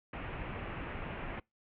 pink low-pass noise, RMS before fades -41 dBFS, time 0.13-1.4 s, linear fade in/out 5 ms, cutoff 2800 Hz, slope 48 dB/octave, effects noise-tail reverb RT60 0.2 s tail -25 dB re dry

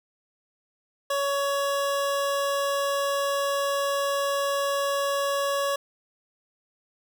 25% pulse tone, 560 Hz, C#5, 18 cents sharp, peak -20 dBFS, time 1.1-5.76 s, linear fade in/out 5 ms, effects none

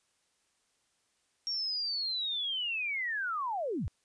sine linear sweep, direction down, 5588 to 49 Hz, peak -31 dBFS, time 1.47-3.88 s, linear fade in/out 0 ms, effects white hiss -74 dBFS RMS until 4.04 s + resampled to 22050 Hz

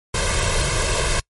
pink noise with comb filter, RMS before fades -20 dBFS, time 0.14-1.2 s, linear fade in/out 5 ms, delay 1.9 ms, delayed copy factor +0.9, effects noise-tail reverb RT60 0.1 s tail -25 dB re dry + MP3 48 kbps

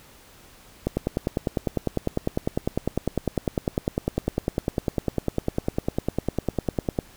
click train, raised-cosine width 2 ms, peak -9 dBFS, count 62, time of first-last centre 0.87-6.988 s, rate 9.97 Hz, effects pink hiss -51 dBFS RMS until 7.16 s

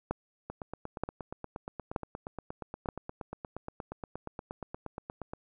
two click trains, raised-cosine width 1 ms, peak -16 / -24 dBFS, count 4 / 42, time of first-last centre 0.11-2.888 / 0.5-5.335 s, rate 1.08 / 8.48 Hz, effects none

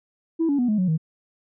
sine tone with pitch steps, 327.5 / 283.5 / 245.3 / 212.4 / 183.8 / 159.09 Hz, E4 / C#4 / B3 / G#3 / F#3 / D#3, -11 / +39 / -12 / +39 / -11 / +39 cents, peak -17 dBFS, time 0.39-0.978 s, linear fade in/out 20 ms, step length 98 ms, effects tanh soft clip ceiling -15 dBFS

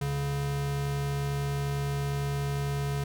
square tone pair together, 69.91 / 141 Hz, C#2 / C#3, +15 / +30 cents, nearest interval octave, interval 1215 cents, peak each -39 / -29 dBFS, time 0.01-3.04 s, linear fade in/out 5 ms, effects none

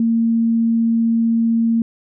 sine tone, 228.9 Hz, A#3, 31 cents flat, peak -13 dBFS, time 0-1.82 s, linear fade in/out 2 ms, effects none

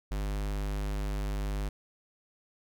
square tone, 50.4 Hz, G1, 49 cents sharp, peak -31 dBFS, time 0.11-1.69 s, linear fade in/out 5 ms, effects none

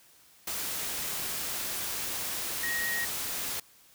sine tone in noise, 1883 Hz, A#6, 17 cents sharp, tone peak -30 dBFS, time 2.63-3.05 s, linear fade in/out 5 ms, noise white, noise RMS -34 dBFS, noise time 0.47-3.6 s, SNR +1 dB, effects white hiss -59 dBFS RMS until 3.94 s

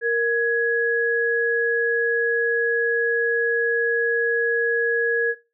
sine tone pair together, 466.2 / 1671.5 Hz, A#4 / G#6, 0 / +11 cents, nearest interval octave + minor seventh, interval 2211 cents, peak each -21 dBFS, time 0.01-5.35 s, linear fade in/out 50 ms, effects noise-tail reverb RT60 0.3 s tail -20 dB re dry

